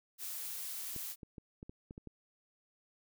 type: noise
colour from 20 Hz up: blue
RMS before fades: -42 dBFS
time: 0.18-1.16 s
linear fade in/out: 50 ms
type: clicks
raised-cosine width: 3 ms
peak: -34 dBFS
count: 8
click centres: 0.963 / 1.232 / 1.382 / 1.629 / 1.695 / 1.909 / 1.979 / 2.073 s
effects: none